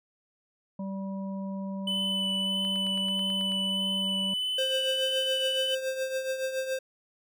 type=harmonic tone; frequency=194 Hz; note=G3; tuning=18 cents flat; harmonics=1 / 3 / 5; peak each=-32 / -42 / -46 dBFS; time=0.79-4.34 s; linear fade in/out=5 ms
type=tone with vibrato; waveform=triangle; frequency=2999 Hz; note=F#7; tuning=23 cents sharp; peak=-26 dBFS; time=1.87-5.75 s; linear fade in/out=5 ms; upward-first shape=sine; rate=1.6 Hz; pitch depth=11 cents each way
type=click train; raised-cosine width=0.3 ms; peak=-30 dBFS; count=9; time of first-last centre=2.65-3.52 s; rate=9.2 Hz
type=tone with tremolo; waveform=square; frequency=525 Hz; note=C5; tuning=6 cents sharp; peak=-27 dBFS; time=4.58-6.79 s; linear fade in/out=5 ms; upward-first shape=triangle; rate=7.1 Hz; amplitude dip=65%
effects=none